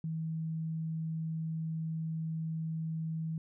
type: tone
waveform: sine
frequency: 160.8 Hz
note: E3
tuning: 43 cents flat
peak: -33 dBFS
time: 0.04-3.38 s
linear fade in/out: 2 ms
effects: none